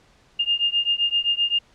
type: beating tone pair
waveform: sine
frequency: 2817 / 2824.7 Hz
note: F7 / F7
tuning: +14 / +19 cents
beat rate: 7.7 Hz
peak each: -22 dBFS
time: 0.39-1.59 s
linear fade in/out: 10 ms
effects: pink hiss -57 dBFS RMS until 1.74 s + low-pass 6000 Hz 12 dB/octave